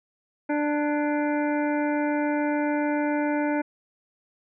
harmonic tone with a mistuned harmonic, 295.5 Hz, D4, 11 cents sharp, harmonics 1 / 2 / 3 / 5 / 6 / 7 / 8, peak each -24 / -29 / -31 / -35 / -41 / -39 / -42 dBFS, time 0.49-3.62 s, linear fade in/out 10 ms, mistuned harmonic 6, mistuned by -59 cents, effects none

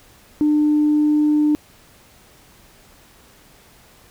sine tone, 299.9 Hz, D4, 36 cents sharp, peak -12 dBFS, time 0.41-1.55 s, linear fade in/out 0 ms, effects tanh soft clip ceiling -9 dBFS + pink hiss -50 dBFS RMS until 4.1 s

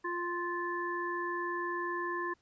harmonic tone, 349.2 Hz, F4, in tune, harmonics 1 / 3 / 5, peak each -37 / -36 / -38 dBFS, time 0.04-2.34 s, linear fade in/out 10 ms, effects pink hiss -72 dBFS RMS until 2.41 s + resampled to 16000 Hz

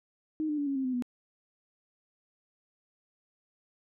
sine tone with pitch steps, 311.1 / 299.1 / 287.6 / 276.5 / 265.9 / 255.6 / 245.8 Hz, D#4 / D4 / D4 / C#4 / C4 / C4 / B3, 0 / +32 / -36 / -4 / +28 / -40 / -8 cents, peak -28 dBFS, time 0.4-1.023 s, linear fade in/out 0 ms, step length 89 ms, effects none

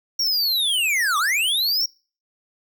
square linear two-way sweep, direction down then up, 5640 to 1124 to 5640 Hz, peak -19 dBFS, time 0.19-1.86 s, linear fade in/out 5 ms, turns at 1.18 s, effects noise-tail reverb RT60 0.4 s tail -26 dB re dry

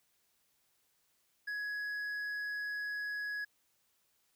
triangle tone with hard clipping, 1675 Hz, G#6, 14 cents sharp, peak -37 dBFS, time 1.47-3.45 s, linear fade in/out 10 ms, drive 7 dB, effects white hiss -75 dBFS RMS until 4.35 s

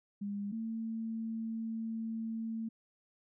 sine tone pair in turn, 202.7 / 224.7 Hz, G#3 / A3, -42 / +37 cents, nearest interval major second, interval 179 cents, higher second, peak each -35 / -35 dBFS, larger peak neither, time 0.21-0.52 / 0.52-2.69 s, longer second, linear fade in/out 10 ms, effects none

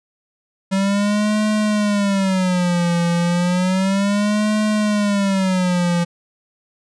square tone with vibrato, 191.2 Hz, G3, 43 cents flat, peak -16 dBFS, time 0.71-6.05 s, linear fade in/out 20 ms, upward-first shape sine, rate 0.32 Hz, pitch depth 190 cents each way, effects resampled to 22050 Hz

